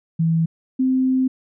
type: tone pair in turn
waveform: sine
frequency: 163.6 / 259.7 Hz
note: E3 / C4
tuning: -13 / -13 cents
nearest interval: minor sixth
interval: 800 cents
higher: second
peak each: -15 dBFS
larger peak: neither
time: 0.19-0.46 / 0.79-1.28 s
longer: second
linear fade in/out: 10 ms
effects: none